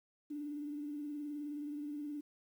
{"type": "tone with vibrato", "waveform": "sine", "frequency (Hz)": 293.7, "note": "D4", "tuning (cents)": 0, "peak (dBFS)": -39, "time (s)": [0.3, 2.21], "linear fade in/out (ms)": 10, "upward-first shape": "triangle", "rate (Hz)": 19, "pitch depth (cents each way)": 48, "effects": ["11-bit"]}